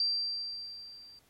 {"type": "tone with level ramp", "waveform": "sine", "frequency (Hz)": 4705, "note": "D8", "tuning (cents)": 2, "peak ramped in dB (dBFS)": [-25, -51], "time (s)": [0, 1.19], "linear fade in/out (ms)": 2, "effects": ["pink hiss -66 dBFS RMS until 1.29 s", "MP3 64 kbps"]}